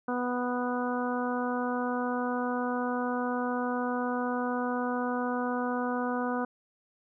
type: harmonic tone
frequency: 246.9 Hz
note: B3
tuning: in tune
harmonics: 1 / 2 / 3 / 4 / 5 / 6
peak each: -31 / -34 / -36 / -37 / -38 / -39 dBFS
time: 0.08-6.45 s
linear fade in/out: 5 ms
effects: none